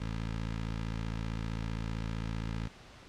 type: tone with notch filter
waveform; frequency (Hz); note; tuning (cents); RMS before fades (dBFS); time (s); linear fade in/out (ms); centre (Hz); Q
15% pulse; 55.4; A1; +13; -36; 0-2.68; 10; 630; 1.4
effects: pink hiss -53 dBFS RMS until 3.08 s + low-pass 5000 Hz 12 dB/octave